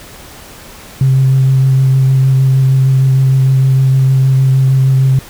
sine tone with vibrato, 132.8 Hz, C3, 26 cents sharp, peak -5 dBFS, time 1.01-5.19 s, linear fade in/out 2 ms, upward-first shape sine, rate 6.5 Hz, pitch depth 13 cents each way, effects tanh soft clip ceiling -2 dBFS + pink hiss -34 dBFS RMS until 5.29 s

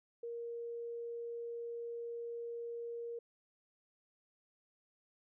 sine tone, 469 Hz, A#4, 11 cents sharp, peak -40 dBFS, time 0.23-3.19 s, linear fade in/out 5 ms, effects none

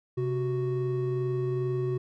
triangle tone pair together, 130.81 / 370 Hz, C3 / F#4, 0 / 0 cents, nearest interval octave + tritone, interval 1800 cents, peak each -27 dBFS, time 0.17-1.98 s, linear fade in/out 10 ms, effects none

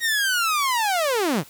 sawtooth linear sweep, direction down, 1894 to 122 Hz, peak -16 dBFS, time 0-1.44 s, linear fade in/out 50 ms, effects white hiss -48 dBFS RMS until 1.49 s

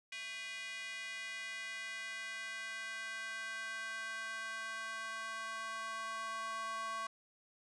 square tone with high-pass filter sweep, 222.9 Hz, A3, 23 cents sharp, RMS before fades -43 dBFS, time 0.12-7.07 s, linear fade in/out 5 ms, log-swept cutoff 2300 to 1100 Hz, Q 3.4, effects resampled to 22050 Hz

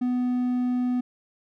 triangle tone, 248.5 Hz, B3, 11 cents sharp, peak -20 dBFS, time 0.01-1.01 s, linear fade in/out 10 ms, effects none

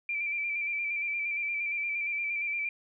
sine tone with vibrato, 2349 Hz, D7, in tune, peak -29 dBFS, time 0.09-2.69 s, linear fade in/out 2 ms, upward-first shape square, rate 8.6 Hz, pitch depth 29 cents each way, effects none

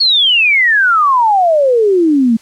sine exponential sweep, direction down, 4435 to 218.2 Hz, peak -7 dBFS, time 0-2.37 s, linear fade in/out 10 ms, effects white hiss -44 dBFS RMS until 2.41 s + low-pass 8000 Hz 12 dB/octave

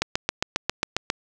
click train, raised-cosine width 0.2 ms, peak -4 dBFS, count 9, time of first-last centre 0.02-1.101 s, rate 7.4 Hz, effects none

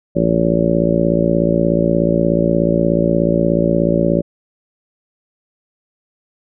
harmonic tone, 56.7 Hz, A#1, 47 cents flat, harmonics 1 / 2 / 3 / 4 / 5 / 6 / 7 / 8 / 9 / 10, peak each -28 / -28 / -17 / -20 / -22 / -20 / -23 / -25 / -27 / -18 dBFS, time 0.15-4.22 s, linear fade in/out 20 ms, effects none

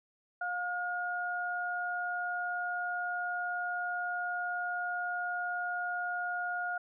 sine tone pair together, 712 / 1431 Hz, F5 / F6, +33 / +42 cents, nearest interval octave, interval 1209 cents, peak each -36 / -34 dBFS, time 0.41-6.78 s, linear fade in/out 5 ms, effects none

